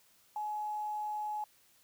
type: tone with quantisation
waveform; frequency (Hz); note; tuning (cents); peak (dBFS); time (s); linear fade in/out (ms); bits
sine; 845; G#5; +30; -34; 0.36-1.44; 2; 10
effects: white hiss -66 dBFS RMS until 1.83 s